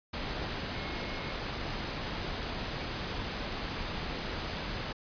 sine tone in noise, 2168 Hz, C#7, 39 cents flat, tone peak -46 dBFS, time 0.74-1.32 s, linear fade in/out 10 ms, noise pink, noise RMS -36 dBFS, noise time 0.13-4.93 s, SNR -13 dB, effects resampled to 11025 Hz

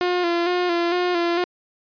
sawtooth tone with vibrato, 350.1 Hz, F4, 4 cents sharp, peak -15 dBFS, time 0.01-1.44 s, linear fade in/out 0 ms, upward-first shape square, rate 2.2 Hz, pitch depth 37 cents each way, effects resampled to 11025 Hz

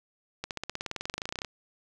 accelerating click train, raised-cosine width 0.2 ms, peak -16 dBFS, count 23, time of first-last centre 0.44-1.448 s, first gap 68 ms, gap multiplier 0.96, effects none

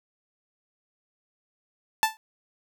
sawtooth tone with exponential decay, 880 Hz, A5, in tune, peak -11 dBFS, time 2.03-2.17 s, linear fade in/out 0 ms, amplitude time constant 29 ms, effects none

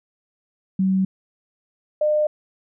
sine tone pair in turn, 190 / 604.8 Hz, F#3 / D#5, +46 / -49 cents, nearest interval octave + minor sixth, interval 2005 cents, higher second, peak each -16 dBFS, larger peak neither, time 0.79-1.05 / 2.01-2.27 s, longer neither, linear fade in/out 5 ms, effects none

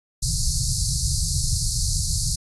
pink band-stop noise, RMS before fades -22 dBFS, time 0.22-2.36 s, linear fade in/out 10 ms, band 160 to 4200 Hz, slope 96 dB/octave, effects resampled to 24000 Hz

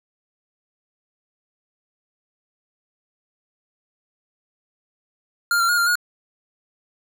square tone with pitch steps, 1402 / 1370 / 1433 / 1391 / 1441 Hz, F6 / F6 / F6 / F6 / F#6, +6 / -34 / +44 / -7 / -46 cents, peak -17 dBFS, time 5.51-5.955 s, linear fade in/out 2 ms, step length 89 ms, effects none

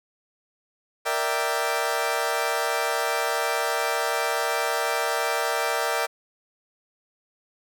20% pulse chord, E half-diminished seventh, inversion second, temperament equal, 466.2 / 587.3 / 659.3 / 784 Hz, Bb4 / D5 / E5 / G5, 0 / 0 / 0 / 0 cents, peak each -24 dBFS, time 1.05-6.07 s, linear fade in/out 20 ms, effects none

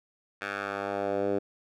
10% pulse tone with band-pass filter sweep, 99.8 Hz, G2, 32 cents sharp, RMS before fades -31 dBFS, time 0.41-1.39 s, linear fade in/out 10 ms, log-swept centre 1800 to 410 Hz, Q 1.7, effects none

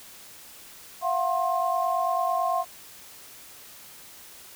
sine tone cluster, 681 / 730 / 1062 Hz, F5 / F#5 / C6, -44 / -24 / +25 cents, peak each -27 dBFS, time 1.01-2.65 s, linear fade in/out 50 ms, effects white hiss -47 dBFS RMS until 4.55 s

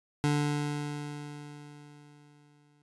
25% pulse tone with exponential decay, 146.83 Hz, D3, in tune, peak -20 dBFS, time 0.24-2.82 s, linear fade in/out 0 ms, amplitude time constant 560 ms, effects resampled to 24000 Hz

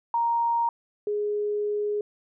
sine tone pair in turn, 934 / 416 Hz, A#5 / G#4, +3 / +3 cents, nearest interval octave + major second, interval 1400 cents, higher first, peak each -21 / -24 dBFS, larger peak first, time 0.14-0.69 / 1.07-2.01 s, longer second, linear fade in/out 2 ms, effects none

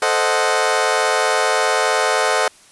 20% pulse chord, A diminished seventh, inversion none, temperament equal, 440 / 523.3 / 622.3 / 740 Hz, A4 / C5 / Eb5 / Gb5, 0 / 0 / 0 / 0 cents, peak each -16 dBFS, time 0.02-2.48 s, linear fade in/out 2 ms, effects white hiss -48 dBFS RMS until 2.71 s + resampled to 24000 Hz

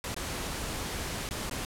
pink noise with dropouts, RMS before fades -35 dBFS, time 0.04-1.65 s, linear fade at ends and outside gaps 1 ms, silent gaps 0.145-0.164 / 1.29-1.309 / 1.497-1.511 s, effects low-pass 12000 Hz 12 dB/octave

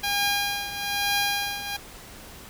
10% pulse tone with tremolo, 810 Hz, G#5, 43 cents flat, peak -13 dBFS, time 0.03-1.77 s, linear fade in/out 10 ms, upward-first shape triangle, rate 1.1 Hz, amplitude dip 75%, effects pink hiss -44 dBFS RMS until 2.49 s

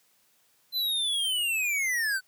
square linear sweep, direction down, 4089 to 1480 Hz, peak -26 dBFS, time 0.72-2.21 s, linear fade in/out 50 ms, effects white hiss -66 dBFS RMS until 2.27 s + high-pass 100 Hz 12 dB/octave

